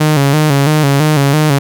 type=tone with vibrato; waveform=sawtooth; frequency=146.3 Hz; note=D3; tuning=6 cents flat; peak=-4 dBFS; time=0-1.59 s; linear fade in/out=10 ms; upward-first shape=square; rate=3 Hz; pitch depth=83 cents each way; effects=none